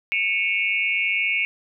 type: tone cluster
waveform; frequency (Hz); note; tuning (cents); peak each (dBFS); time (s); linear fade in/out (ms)
sine; 2215 / 2417 / 2612 / 2786; C#7 / D7 / E7 / F7; -2 / +49 / -17 / -5; -22 / -26 / -28 / -29; 0.12-1.45; 0
effects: none